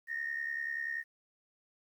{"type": "tone with amplitude modulation", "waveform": "sine", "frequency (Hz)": 1845, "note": "A#6", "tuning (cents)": -18, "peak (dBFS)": -30, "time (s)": [0.07, 1.04], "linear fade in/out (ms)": 50, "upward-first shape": "sine", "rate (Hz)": 70.3, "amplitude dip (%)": 75, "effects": ["tanh soft clip ceiling -27 dBFS", "11-bit"]}